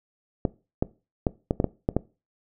clicks, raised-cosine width 2 ms, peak -8 dBFS, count 8, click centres 0.452 / 0.825 / 1.268 / 1.509 / 1.601 / 1.643 / 1.889 / 1.966 s, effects noise-tail reverb RT60 0.3 s tail -20 dB re dry

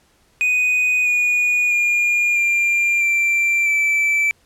triangle tone with pitch steps, 2489 / 2455 / 2421 / 2388 / 2355 / 2322 Hz, D#7 / D#7 / D#7 / D7 / D7 / D7, 0 / -24 / -48 / +28 / +4 / -20 cents, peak -13 dBFS, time 0.41-4.31 s, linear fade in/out 0 ms, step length 650 ms, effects pink hiss -58 dBFS RMS until 4.45 s + low-pass 12000 Hz 12 dB/octave

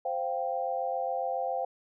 sine chord, C suspended fourth, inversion none, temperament just, 523.3 / 697.7 / 784.9 Hz, C5 / F5 / G5, 0 / -2 / +2 cents, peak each -33 dBFS, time 0.05-1.65 s, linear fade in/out 5 ms, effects none

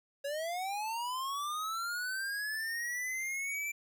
square linear sweep, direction up, 551 to 2349 Hz, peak -35 dBFS, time 0.24-3.72 s, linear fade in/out 10 ms, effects 12-bit

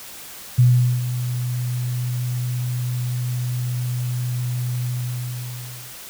sine tone with ADSR envelope, 123.47 Hz, B2, in tune, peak -9 dBFS, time 0.58-5.96 s, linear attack 12 ms, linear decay 420 ms, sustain -12 dB, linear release 1100 ms, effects white hiss -38 dBFS RMS until 6.09 s

